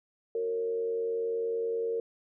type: tone with frequency modulation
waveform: sine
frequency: 460 Hz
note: A#4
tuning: 23 cents flat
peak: -28 dBFS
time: 0.35-2 s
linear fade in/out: 2 ms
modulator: 89.5 Hz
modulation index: 0.46
effects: none